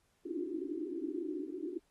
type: band-pass noise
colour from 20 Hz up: white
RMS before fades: -39 dBFS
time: 0.25-1.79 s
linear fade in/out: 10 ms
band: 280 to 380 Hz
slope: 96 dB/octave
effects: pink hiss -75 dBFS RMS until 1.9 s + AAC 32 kbps